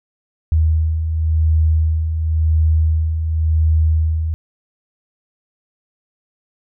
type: beating tone pair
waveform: sine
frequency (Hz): 78.5 / 79.43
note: D#2 / D#2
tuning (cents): +16 / +36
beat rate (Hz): 0.93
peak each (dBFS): -22 / -13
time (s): 0.52-4.34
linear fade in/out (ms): 0
effects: none